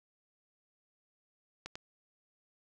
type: clicks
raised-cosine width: 0.2 ms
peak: -24 dBFS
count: 2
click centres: 1.66 / 1.755 s
effects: none